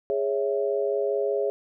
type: chord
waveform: sine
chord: C# minor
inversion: second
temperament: equal with one note detuned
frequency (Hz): 413.2 / 554.4 / 659.3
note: G#4 / C#5 / E5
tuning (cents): -9 / 0 / 0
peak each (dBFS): -25 / -27 / -31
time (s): 0.1-1.5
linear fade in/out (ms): 0
effects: none